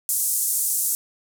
white band-pass noise, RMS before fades -23 dBFS, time 0.09-0.95 s, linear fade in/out 0 ms, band 7400 to 13000 Hz, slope 24 dB/octave, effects none

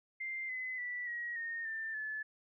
sine tone with pitch steps, 2093 / 2028 / 1964.2 / 1902.7 / 1843.2 / 1785.6 / 1729.8 Hz, C7 / B6 / B6 / A#6 / A#6 / A6 / A6, 0 / +45 / -10 / +35 / -20 / +25 / -30 cents, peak -37 dBFS, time 0.2-2.23 s, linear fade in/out 10 ms, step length 290 ms, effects none

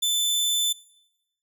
sawtooth tone, 3522 Hz, A7, 1 cent sharp, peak -18 dBFS, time 0.02-0.73 s, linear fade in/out 10 ms, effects noise-tail reverb RT60 0.9 s tail -22 dB re dry

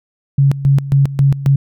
sine tone with tremolo, 138.59 Hz, C#3, in tune, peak -7 dBFS, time 0.38-1.56 s, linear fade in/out 5 ms, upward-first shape square, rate 3.7 Hz, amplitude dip 80%, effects none

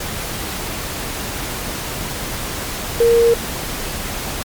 sine tone in noise, 466.2 Hz, A#4, in tune, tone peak -9 dBFS, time 3-3.34 s, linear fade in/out 5 ms, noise pink, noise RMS -25 dBFS, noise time 0-4.43 s, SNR +13 dB, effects MP3 96 kbps

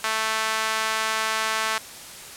sawtooth tone with high-pass filter, 220 Hz, A3, in tune, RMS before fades -25 dBFS, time 0.04-1.78 s, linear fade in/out 2 ms, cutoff 1200 Hz, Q 1.2, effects white hiss -40 dBFS RMS until 2.36 s + low-pass 11000 Hz 12 dB/octave

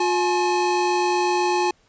square tone pair together, 357 / 849 Hz, F4 / G#5, +38 / +38 cents, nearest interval octave + minor third, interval 1500 cents, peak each -22 dBFS, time 0-1.71 s, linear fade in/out 5 ms, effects pink hiss -60 dBFS RMS until 1.88 s + resampled to 16000 Hz

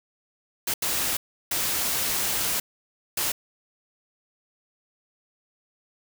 white noise bursts at uneven times, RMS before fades -26 dBFS, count 4, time 0.67-0.74 / 0.82-1.17 / 1.51-2.6 / 3.17-3.32 s, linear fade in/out 5 ms, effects none

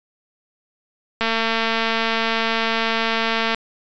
click train, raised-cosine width 0.3 ms, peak -5 dBFS, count 529, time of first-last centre 1.21-3.546 s, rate 226 Hz, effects resampled to 16000 Hz

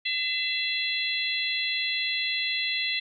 harmonic tone with a mistuned harmonic, 677 Hz, E5, 46 cents sharp, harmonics 3 / 4 / 5 / 6, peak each -31 / -31 / -31 / -31 dBFS, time 0.05-3 s, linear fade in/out 10 ms, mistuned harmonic 4, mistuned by -20 cents, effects none

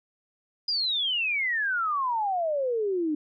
sine exponential sweep, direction down, 4978 to 293.7 Hz, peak -24 dBFS, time 0.68-3.15 s, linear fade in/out 5 ms, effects none

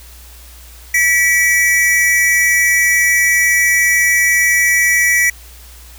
square tone pair together, 1949 / 2289 Hz, B6 / D7, -23 / -45 cents, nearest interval minor third, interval 278 cents, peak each -12 / -16 dBFS, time 0.94-5.3 s, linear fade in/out 5 ms, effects added 60 Hz sine -37 dBFS peak until 5.98 s + white hiss -41 dBFS RMS until 5.98 s

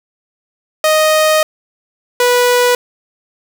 sawtooth tone pair in turn, 622.3 / 490.7 Hz, D#5 / B4, 0 / -11 cents, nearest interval major third, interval 411 cents, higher first, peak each -5 dBFS, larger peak neither, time 0.84-1.43 / 2.2-2.75 s, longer first, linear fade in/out 2 ms, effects none

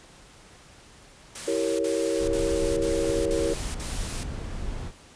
white noise bursts, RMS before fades -36 dBFS, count 6, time 1.35-4.235 s, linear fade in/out 5 ms, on 440 ms, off 49 ms
sine chord, E diminished seventh, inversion none, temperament equal with one note detuned, 329.6 / 392 / 464.3 / 554.4 Hz, E4 / G4 / Bb4 / Db5, 0 / 0 / -7 / 0 cents, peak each -29 / -30 / -27 / -29 dBFS, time 1.47-3.54 s, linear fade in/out 10 ms
brown noise, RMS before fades -32 dBFS, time 2.18-4.92 s, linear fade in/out 50 ms
effects pink hiss -51 dBFS RMS until 5.15 s + resampled to 22050 Hz

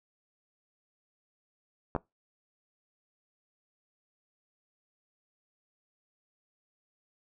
clicks, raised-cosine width 1 ms, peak -16 dBFS, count 2, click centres 1.951 / 1.963 s, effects noise-tail reverb RT60 0.2 s tail -23 dB re dry

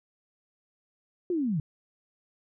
sine linear sweep, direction down, 370 to 137.9 Hz, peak -25 dBFS, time 1.3-1.6 s, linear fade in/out 2 ms, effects none

